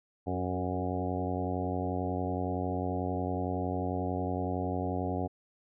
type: harmonic tone with a mistuned harmonic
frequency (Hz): 91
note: F#2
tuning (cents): -28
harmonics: 1 / 2 / 3 / 4 / 5 / 6 / 7 / 8 / 9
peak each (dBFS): -35 / -38 / -36 / -40 / -40 / -42 / -42 / -38 / -44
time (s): 0.26-5.28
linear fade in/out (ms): 20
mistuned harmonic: 4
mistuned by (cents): +22
effects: none